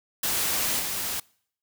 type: noise with level steps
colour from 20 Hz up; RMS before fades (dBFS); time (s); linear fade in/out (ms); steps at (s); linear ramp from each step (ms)
white; -26 / -30; 0.23-1.2; 5; 0.79; 10
effects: noise-tail reverb RT60 0.6 s tail -25 dB re dry